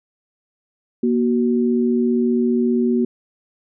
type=tone pair together; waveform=sine; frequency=238.4 / 373.4 Hz; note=A#3 / F#4; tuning=+39 / +16 cents; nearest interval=minor sixth; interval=777 cents; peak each=-16 / -20 dBFS; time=1.03-3.05 s; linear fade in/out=5 ms; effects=none